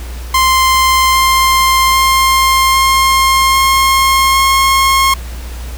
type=tone with pitch steps; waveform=sawtooth; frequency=1046.5 / 1052.6 / 1058.7 / 1064.8 / 1071 / 1077.2 Hz; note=C6 / C6 / C6 / C6 / C6 / C#6; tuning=0 / +10 / +20 / +30 / +40 / -50 cents; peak=-4 dBFS; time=0.34-5.14 s; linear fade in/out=5 ms; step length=800 ms; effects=added 60 Hz sine -22 dBFS peak until 5.77 s + pink hiss -33 dBFS RMS until 5.77 s